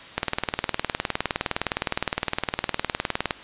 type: click train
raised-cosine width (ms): 0.3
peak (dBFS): -6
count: 62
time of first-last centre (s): 0.18-3.308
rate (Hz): 19.5
effects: white hiss -42 dBFS RMS until 3.43 s + resampled to 8000 Hz